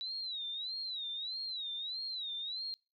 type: tone with vibrato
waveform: sine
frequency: 3898 Hz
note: B7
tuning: 23 cents flat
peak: -37 dBFS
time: 0.01-2.74 s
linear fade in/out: 0 ms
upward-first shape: sine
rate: 1.6 Hz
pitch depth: 150 cents each way
effects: noise-tail reverb RT60 0.3 s tail -26 dB re dry